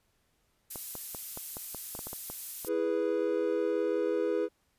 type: noise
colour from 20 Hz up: violet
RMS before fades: -37 dBFS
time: 0.7-2.69 s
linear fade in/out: 10 ms
type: clicks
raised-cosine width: 1 ms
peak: -27 dBFS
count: 12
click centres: 0.758 / 0.953 / 1.148 / 1.374 / 1.569 / 1.747 / 1.951 / 1.991 / 2.07 / 2.131 / 2.3 / 2.648 s
type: chord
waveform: triangle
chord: E major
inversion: none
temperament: equal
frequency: 329.6 / 415.3 / 493.9 Hz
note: E4 / G#4 / B4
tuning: 0 / 0 / 0 cents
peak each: -31 / -29 / -29 dBFS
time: 2.66-4.49 s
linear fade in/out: 50 ms
effects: pink hiss -73 dBFS RMS until 4.78 s + resampled to 32000 Hz